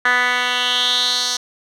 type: tone with band-pass filter sweep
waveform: 10% pulse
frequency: 247.5 Hz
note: B3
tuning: 4 cents sharp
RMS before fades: -18 dBFS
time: 0.05-1.37 s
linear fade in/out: 5 ms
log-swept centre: 1800 to 5100 Hz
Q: 4
effects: none